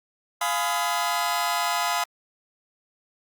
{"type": "chord", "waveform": "sawtooth", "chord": "F half-diminished seventh", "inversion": "none", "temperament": "just", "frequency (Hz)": [698.5, 838.1, 1005.8, 1257.2], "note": ["F5", "Ab5", "Cb6", "Eb6"], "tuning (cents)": [0, 16, 31, 18], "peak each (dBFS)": [-24, -26, -24, -26], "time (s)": [0.41, 2.04], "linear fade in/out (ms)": 5, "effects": ["Opus 48 kbps"]}